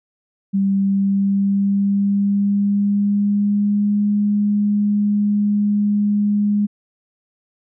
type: tone with pitch glide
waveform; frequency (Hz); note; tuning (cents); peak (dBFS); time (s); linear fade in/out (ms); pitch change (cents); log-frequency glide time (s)
sine; 196 to 206.2; G3 to G#3; 0 to -12; -14; 0.53-6.67; 20; +88; 0.77-4.06
effects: none